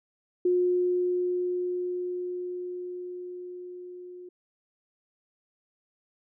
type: tone with level ramp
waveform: sine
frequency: 359.1 Hz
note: F4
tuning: 48 cents sharp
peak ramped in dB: -20 to -41 dBFS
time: 0.45-4.29 s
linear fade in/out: 5 ms
effects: none